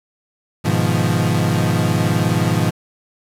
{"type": "chord", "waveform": "35% pulse", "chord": "F half-diminished seventh", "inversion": "first", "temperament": "equal", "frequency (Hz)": [103.83, 123.47, 155.56, 174.61], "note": ["Ab2", "Cb3", "Eb3", "F3"], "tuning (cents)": [0, 0, 0, 0], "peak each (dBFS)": -19, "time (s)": [0.64, 2.71], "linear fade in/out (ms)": 20, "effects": ["resampled to 32000 Hz", "7-bit"]}